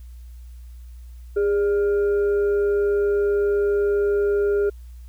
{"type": "tone with frequency modulation", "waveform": "sine", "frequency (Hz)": 407.6, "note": "G#4", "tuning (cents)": -32, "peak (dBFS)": -17, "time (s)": [1.36, 4.7], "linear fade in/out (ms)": 10, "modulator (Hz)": 997, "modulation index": 0.26, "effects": ["added 60 Hz sine -37 dBFS peak until 5.08 s", "white hiss -61 dBFS RMS until 5.08 s"]}